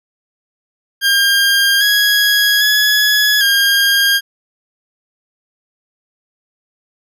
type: tone with pitch steps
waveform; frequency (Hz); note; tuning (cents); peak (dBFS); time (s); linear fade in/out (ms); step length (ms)
20% pulse; 1606 / 1662 / 1689 / 1613; G6 / G#6 / G#6 / G6; +41 / +1 / +29 / +49; -5; 1.01-4.21; 50; 800
effects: none